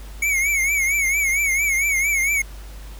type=tone with vibrato; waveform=square; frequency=2218 Hz; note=C#7; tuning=in tune; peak=-18 dBFS; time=0.22-2.42 s; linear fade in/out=5 ms; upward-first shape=triangle; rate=4.4 Hz; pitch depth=110 cents each way; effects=added 50 Hz sine -34 dBFS peak until 2.99 s + pink hiss -45 dBFS RMS until 2.99 s